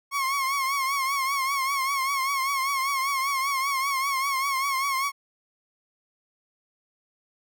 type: tone with vibrato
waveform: 30% pulse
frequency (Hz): 1090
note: C#6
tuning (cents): -29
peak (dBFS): -21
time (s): 0.11-5.12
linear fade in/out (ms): 50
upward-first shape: triangle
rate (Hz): 5.1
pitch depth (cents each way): 82
effects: none